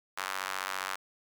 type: tone with high-pass filter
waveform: sawtooth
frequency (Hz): 94.9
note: F#2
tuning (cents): +44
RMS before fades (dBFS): -36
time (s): 0.17-0.96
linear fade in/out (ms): 10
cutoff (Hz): 1200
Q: 1.7
effects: none